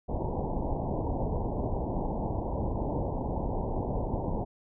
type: low-pass noise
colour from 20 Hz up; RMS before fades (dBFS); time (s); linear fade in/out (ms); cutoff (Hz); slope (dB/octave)
pink; -31; 0.08-4.45; 20; 960; 96
effects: none